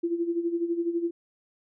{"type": "tone with tremolo", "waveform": "sine", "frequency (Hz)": 340, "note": "F4", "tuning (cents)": -46, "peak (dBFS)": -22, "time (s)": [0.03, 1.11], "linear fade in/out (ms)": 10, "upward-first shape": "sine", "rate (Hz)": 12, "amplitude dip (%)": 70, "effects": []}